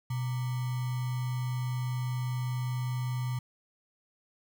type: tone with sample-and-hold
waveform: sine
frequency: 125.1 Hz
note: B2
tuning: 23 cents sharp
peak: -29 dBFS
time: 0.1-3.39 s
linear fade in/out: 5 ms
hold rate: 1050 Hz
effects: none